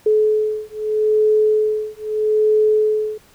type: beating tone pair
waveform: sine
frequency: 428.7 / 429.49 Hz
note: A4 / A4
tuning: -45 / -42 cents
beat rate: 0.79 Hz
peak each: -17 dBFS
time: 0.06-3.18 s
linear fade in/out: 5 ms
effects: pink hiss -51 dBFS RMS until 3.34 s